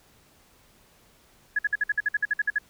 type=tone bursts; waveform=sine; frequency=1683 Hz; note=G#6; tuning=23 cents sharp; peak=-20 dBFS; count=13; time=1.56-2.585 s; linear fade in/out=5 ms; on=29 ms; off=54 ms; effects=pink hiss -59 dBFS RMS until 2.69 s